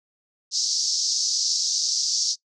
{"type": "band-pass noise", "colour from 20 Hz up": "pink", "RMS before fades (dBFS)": -24, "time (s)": [0.51, 2.36], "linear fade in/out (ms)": 50, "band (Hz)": [4700, 6200], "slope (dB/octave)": 48, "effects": ["noise-tail reverb RT60 0.1 s tail -20 dB re dry"]}